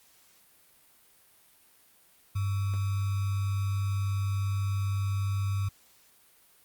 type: tone with sample-and-hold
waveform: sine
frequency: 98.7 Hz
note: G2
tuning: 12 cents sharp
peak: -26 dBFS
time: 2.35-5.69 s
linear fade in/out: 10 ms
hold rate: 1225 Hz
effects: white hiss -61 dBFS RMS until 6.64 s + Opus 48 kbps